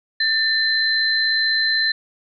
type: tone pair together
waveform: sine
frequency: 1787 / 4079 Hz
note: A6 / C8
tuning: +26 / -45 cents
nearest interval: octave + major second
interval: 1429 cents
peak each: -19 dBFS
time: 0.2-1.92 s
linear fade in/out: 5 ms
effects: none